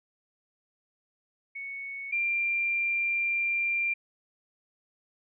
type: tone pair in turn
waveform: sine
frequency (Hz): 2217 / 2378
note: C#7 / D7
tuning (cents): 0 / +21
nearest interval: minor second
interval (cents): 121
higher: second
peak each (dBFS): -35 / -25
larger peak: second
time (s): 1.55-2.12 / 2.12-3.94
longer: second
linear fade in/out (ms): 10
effects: none